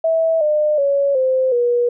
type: tone with pitch steps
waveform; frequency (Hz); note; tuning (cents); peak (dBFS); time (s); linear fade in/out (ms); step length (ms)
sine; 651 / 603.9 / 560.2 / 519.7 / 482.1; E5 / D5 / C#5 / C5 / B4; -22 / +48 / +18 / -12 / -42; -13; 0.04-1.89; 5; 370
effects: none